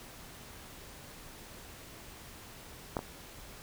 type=clicks; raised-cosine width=1 ms; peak=-17 / -22 dBFS; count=2; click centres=2.968 / 2.991 s; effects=pink hiss -50 dBFS RMS until 3.62 s